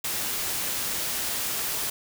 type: noise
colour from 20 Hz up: white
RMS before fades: -29 dBFS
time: 0.04-1.9 s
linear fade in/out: 5 ms
effects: none